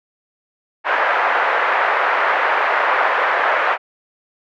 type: band-pass noise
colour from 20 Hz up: white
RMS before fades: -17 dBFS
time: 0.84-3.78 s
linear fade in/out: 50 ms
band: 520 to 1800 Hz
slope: 24 dB/octave
effects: none